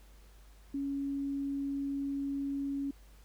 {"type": "tone", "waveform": "sine", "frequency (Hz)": 278.4, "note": "C#4", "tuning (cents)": 8, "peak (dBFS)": -32, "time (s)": [0.74, 2.91], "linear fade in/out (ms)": 5, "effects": ["added 50 Hz sine -54 dBFS peak until 3.24 s", "pink hiss -64 dBFS RMS until 3.24 s"]}